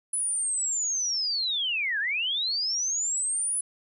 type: linear two-way sweep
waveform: sine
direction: down then up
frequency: 10100 to 1568 to 10100 Hz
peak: -25 dBFS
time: 0.13-3.61 s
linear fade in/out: 5 ms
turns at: 1.99 s
effects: none